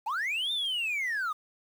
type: linear two-way sweep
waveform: triangle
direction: up then down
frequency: 792 to 3651 to 1182 Hz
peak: -26 dBFS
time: 0.06-1.33 s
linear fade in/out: 10 ms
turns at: 0.52 s
effects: tanh soft clip ceiling -22 dBFS + 9-bit